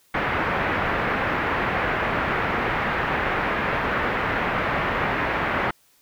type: low-pass noise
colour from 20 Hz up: white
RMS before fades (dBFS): -24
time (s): 0.14-5.71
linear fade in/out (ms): 5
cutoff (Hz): 2000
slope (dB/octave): 24
effects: white hiss -60 dBFS RMS until 6.01 s